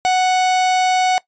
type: tone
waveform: 45% pulse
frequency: 740 Hz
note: F#5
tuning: in tune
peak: -13 dBFS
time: 0.05-1.18 s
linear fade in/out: 0 ms
effects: noise-tail reverb RT60 0.1 s tail -20 dB re dry + resampled to 16000 Hz